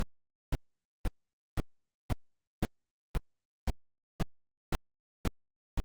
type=noise bursts; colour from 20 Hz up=brown; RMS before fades=-27 dBFS; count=12; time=0-5.8 s; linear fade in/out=0 ms; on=25 ms; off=500 ms; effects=Opus 48 kbps